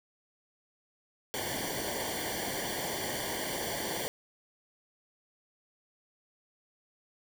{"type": "noise with comb filter", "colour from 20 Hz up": "pink", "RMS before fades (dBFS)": -35, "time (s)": [1.34, 4.08], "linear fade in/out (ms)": 0, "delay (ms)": 0.77, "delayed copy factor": -0.95, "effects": []}